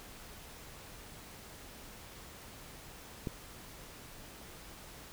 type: click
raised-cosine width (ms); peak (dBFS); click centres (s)
3; -22; 3.272
effects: pink hiss -51 dBFS RMS until 5.12 s